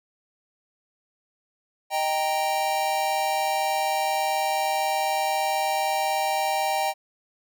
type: chord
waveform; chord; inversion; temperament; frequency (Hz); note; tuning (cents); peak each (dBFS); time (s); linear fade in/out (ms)
square; Eb major; none; equal; 622.3 / 784 / 932.3; Eb5 / G5 / Bb5; 0 / 0 / 0; -30 / -25 / -31; 1.9-6.94; 50
effects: none